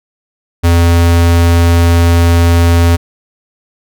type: tone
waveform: square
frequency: 85.1 Hz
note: F2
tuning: 44 cents flat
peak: -6 dBFS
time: 0.63-2.97 s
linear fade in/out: 20 ms
effects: none